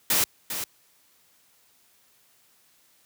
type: noise with echo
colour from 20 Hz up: white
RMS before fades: -22 dBFS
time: 0.1-0.24 s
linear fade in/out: 2 ms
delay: 400 ms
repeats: 1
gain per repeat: -9 dB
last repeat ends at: 0.64 s
effects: white hiss -62 dBFS RMS until 3.05 s + high-pass 60 Hz 12 dB/octave